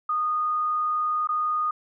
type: tone with dropouts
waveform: sine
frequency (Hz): 1232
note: D#6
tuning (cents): -17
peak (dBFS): -22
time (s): 0.09-1.71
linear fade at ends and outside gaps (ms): 5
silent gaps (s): 1.273-1.289
effects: none

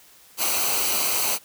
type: noise with comb filter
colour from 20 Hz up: white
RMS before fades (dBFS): -23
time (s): 0.37-1.39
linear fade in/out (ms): 50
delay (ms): 0.57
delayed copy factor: -0.65
effects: white hiss -52 dBFS RMS until 1.44 s

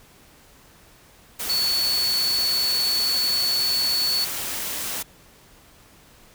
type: tone in noise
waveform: sine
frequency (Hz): 4435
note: C#8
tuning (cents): 0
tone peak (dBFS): -20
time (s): 1.49-4.25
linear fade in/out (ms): 10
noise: white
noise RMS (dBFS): -29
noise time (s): 1.39-5.03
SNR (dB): +6
effects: pink hiss -52 dBFS RMS until 6.34 s

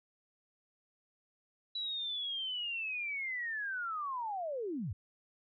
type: linear sweep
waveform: sine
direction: down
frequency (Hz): 3951 to 75.4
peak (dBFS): -35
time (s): 1.75-4.93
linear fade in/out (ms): 5
effects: none

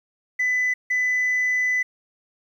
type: tone pair in turn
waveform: sine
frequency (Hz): 2000 / 2000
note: B6 / B6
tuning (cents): +21 / +21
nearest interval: unison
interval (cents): 0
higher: neither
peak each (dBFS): -17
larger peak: neither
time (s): 0.39-0.74 / 0.9-1.83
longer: second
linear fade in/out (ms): 10
effects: tanh soft clip ceiling -17 dBFS + 9-bit

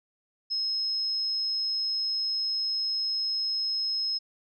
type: tone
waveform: sine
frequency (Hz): 5160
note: E8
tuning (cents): -38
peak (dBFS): -26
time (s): 0.5-4.19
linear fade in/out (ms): 20
effects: none

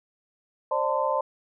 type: tone cluster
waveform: sine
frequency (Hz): 533 / 598 / 893 / 1030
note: C5 / D5 / A5 / C6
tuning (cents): +32 / +31 / +25 / -28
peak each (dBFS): -28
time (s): 0.71-1.21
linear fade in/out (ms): 5
effects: none

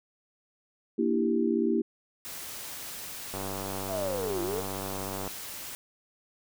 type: chord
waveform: sine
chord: E half-diminished seventh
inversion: second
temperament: equal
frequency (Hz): 233.1 / 293.7 / 329.6 / 392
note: Bb3 / D4 / E4 / G4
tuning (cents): 0 / 0 / 0 / 0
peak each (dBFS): -28 / -33 / -28 / -29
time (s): 0.98-1.82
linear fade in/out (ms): 10
type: noise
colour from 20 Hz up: white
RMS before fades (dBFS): -40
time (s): 2.25-5.75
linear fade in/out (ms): 0
type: click train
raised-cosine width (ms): 1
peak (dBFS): -22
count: 188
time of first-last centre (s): 3.34-5.276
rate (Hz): 96.6
type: linear two-way sweep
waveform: sine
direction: down then up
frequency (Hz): 698.5 to 333.3 to 493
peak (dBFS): -30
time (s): 3.87-4.64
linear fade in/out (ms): 50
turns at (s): 4.42
effects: none

